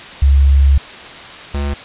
sine / square tone pair in turn, 69 / 70.98 Hz, C#2 / C#2, -7 / +42 cents, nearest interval unison, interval 49 cents, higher second, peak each -6 / -17 dBFS, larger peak first, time 0.22-0.78 / 1.54-1.74 s, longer first, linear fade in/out 5 ms, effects white hiss -32 dBFS RMS until 1.84 s + resampled to 8000 Hz

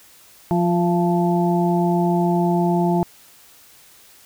harmonic tone with a mistuned harmonic, 174.61 Hz, F3, in tune, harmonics 1 / 2 / 4 / 5, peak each -18 / -21 / -24 / -25 dBFS, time 0.51-3.03 s, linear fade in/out 0 ms, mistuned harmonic 4, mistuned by -30 cents, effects white hiss -49 dBFS RMS until 4.25 s

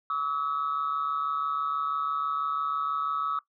sine tone pair together, 1143 / 1289.1 Hz, D6 / E6, -47 / -39 cents, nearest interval major second, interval 208 cents, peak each -30 / -27 dBFS, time 0.1-3.39 s, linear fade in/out 2 ms, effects noise-tail reverb RT60 0.1 s tail -18 dB re dry + tanh soft clip ceiling -21 dBFS

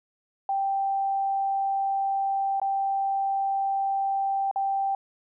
sine tone with dropouts, 784 Hz, G5, in tune, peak -23 dBFS, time 0.49-4.95 s, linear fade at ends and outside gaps 2 ms, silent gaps 2.599-2.616 / 4.513-4.559 s, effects none

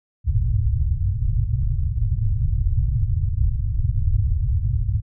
white low-pass noise, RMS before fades -20 dBFS, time 0.24-5.02 s, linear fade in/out 50 ms, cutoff 120 Hz, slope 48 dB/octave, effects none

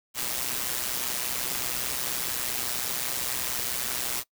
white noise with amplitude modulation, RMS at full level -27 dBFS, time 0.14-4.24 s, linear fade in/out 50 ms, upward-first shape sine, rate 125 Hz, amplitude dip 70%, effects noise-tail reverb RT60 0.1 s tail -22 dB re dry

